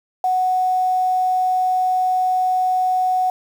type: tone with quantisation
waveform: sine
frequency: 740 Hz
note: F#5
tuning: in tune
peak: -15 dBFS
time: 0.24-3.3 s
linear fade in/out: 2 ms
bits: 7
effects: none